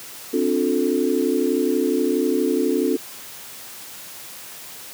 sine chord, D minor seventh, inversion third, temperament equal with one note detuned, 261.6 / 293.7 / 358.4 / 440 Hz, C4 / D4 / F4 / A4, 0 / 0 / +45 / 0 cents, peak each -23 dBFS, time 0.33-2.97 s, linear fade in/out 10 ms, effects white hiss -38 dBFS RMS until 4.93 s + high-pass 100 Hz 12 dB/octave

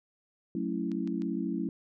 sine chord, F# minor seventh, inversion none, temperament equal, 185 / 220 / 277.2 / 329.6 Hz, F#3 / A3 / C#4 / E4, 0 / 0 / 0 / 0 cents, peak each -35 dBFS, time 0.55-1.69 s, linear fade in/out 2 ms
clicks, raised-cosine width 0.2 ms, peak -33 dBFS, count 3, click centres 0.917 / 1.075 / 1.22 s
effects none

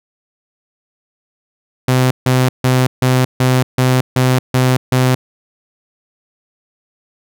sawtooth tone bursts, 128.1 Hz, C3, 36 cents flat, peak -6 dBFS, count 9, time 1.88-5.15 s, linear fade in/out 5 ms, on 230 ms, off 150 ms, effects none

